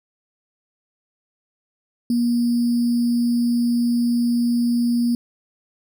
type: tone with sample-and-hold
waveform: sine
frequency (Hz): 238.4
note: A#3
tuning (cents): +39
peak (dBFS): -16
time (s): 2.1-5.15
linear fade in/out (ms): 2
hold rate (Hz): 4900
effects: none